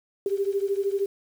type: beating tone pair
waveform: sine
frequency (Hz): 392 / 405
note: G4 / G#4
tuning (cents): 0 / -43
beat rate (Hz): 13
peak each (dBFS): -25 / -27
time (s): 0.26-1.06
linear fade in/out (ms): 2
effects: 8-bit